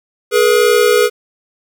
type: tone pair together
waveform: square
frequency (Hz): 420 / 481.5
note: G#4 / B4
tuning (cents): +19 / -44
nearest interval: major second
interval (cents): 237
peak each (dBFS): -12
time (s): 0.31-1.1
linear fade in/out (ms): 50
effects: 8-bit